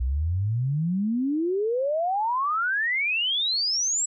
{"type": "exponential sweep", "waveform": "sine", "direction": "up", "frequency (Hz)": [59.7, 7850], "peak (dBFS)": -22, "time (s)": [0, 4.06], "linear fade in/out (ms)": 10, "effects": []}